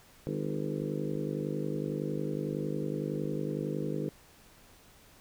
harmonic tone with a mistuned harmonic, 50.9 Hz, G#1, 34 cents flat, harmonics 3 / 4 / 5 / 6 / 7 / 8 / 9 / 10, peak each -36 / -39 / -41 / -38 / -43 / -40 / -40 / -43 dBFS, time 0.27-4.09 s, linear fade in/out 0 ms, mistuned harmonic 7, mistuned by -28 cents, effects pink hiss -58 dBFS RMS until 5.2 s

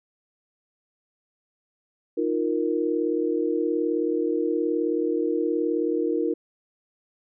sine chord, Eb suspended second, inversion none, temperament just, 311.1 / 350 / 466.7 Hz, Eb4 / F4 / Bb4, 0 / +4 / +2 cents, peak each -26 dBFS, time 2.17-6.34 s, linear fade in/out 10 ms, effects none

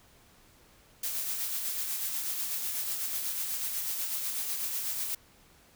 blue noise with tremolo, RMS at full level -32 dBFS, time 1.03-5.15 s, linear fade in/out 5 ms, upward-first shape sine, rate 8.1 Hz, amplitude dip 35%, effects pink hiss -60 dBFS RMS until 5.75 s

